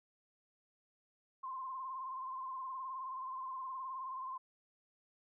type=tone with vibrato; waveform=sine; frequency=1046.5 Hz; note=C6; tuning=in tune; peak=-40 dBFS; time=1.43-4.38 s; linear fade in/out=10 ms; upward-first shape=sine; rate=19 Hz; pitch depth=51 cents each way; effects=none